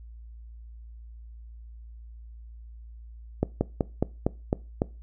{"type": "slowing click train", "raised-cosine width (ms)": 2, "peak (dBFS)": -9, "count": 7, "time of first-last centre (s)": [3.43, 4.819], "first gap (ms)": 180, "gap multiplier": 1.1, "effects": ["noise-tail reverb RT60 0.3 s tail -21 dB re dry", "added 57 Hz sine -42 dBFS peak until 5.02 s"]}